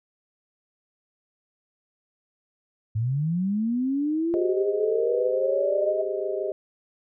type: linear sweep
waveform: sine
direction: up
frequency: 103.83 to 634 Hz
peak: -22 dBFS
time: 2.95-6.02 s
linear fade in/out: 10 ms
type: chord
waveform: sine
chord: Ab major seventh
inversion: third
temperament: just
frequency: 389.3 / 415.3 / 519.1 / 623 Hz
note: G4 / Ab4 / C5 / Eb5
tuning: -12 / 0 / -14 / +2 cents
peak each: -29 / -32 / -34 / -30 dBFS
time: 4.34-6.52 s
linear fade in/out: 0 ms
effects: none